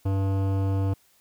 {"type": "tone with hard clipping", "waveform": "sine", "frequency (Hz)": 97.1, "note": "G2", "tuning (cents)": -16, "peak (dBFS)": -24, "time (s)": [0.05, 0.94], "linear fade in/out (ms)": 10, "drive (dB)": 16, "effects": ["white hiss -62 dBFS RMS until 1.2 s"]}